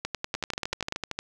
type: two click trains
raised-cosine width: 0.2 ms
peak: -12 / -13 dBFS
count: 10 / 12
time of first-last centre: 0.05-0.924 / 0.35-1.19 s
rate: 10.3 / 13.1 Hz
effects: none